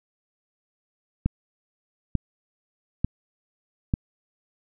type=click train; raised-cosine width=5 ms; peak=-9 dBFS; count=4; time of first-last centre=1.26-3.939 s; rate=1.12 Hz; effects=none